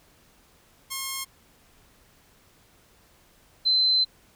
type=tone pair in turn; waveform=5% pulse / sine; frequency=1074 / 4070 Hz; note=C6 / C8; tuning=+45 / -49 cents; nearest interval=octave + major seventh; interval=2306 cents; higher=second; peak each=-18 / -18 dBFS; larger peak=neither; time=0.9-1.25 / 3.65-4.05 s; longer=second; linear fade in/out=20 ms; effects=pink hiss -59 dBFS RMS until 4.35 s